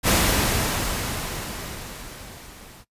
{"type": "noise with level ramp", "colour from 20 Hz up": "pink", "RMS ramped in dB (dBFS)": [-17, -46], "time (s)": [0.03, 2.85], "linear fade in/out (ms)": 50, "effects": ["noise-tail reverb RT60 0.1 s tail -18 dB re dry", "resampled to 32000 Hz"]}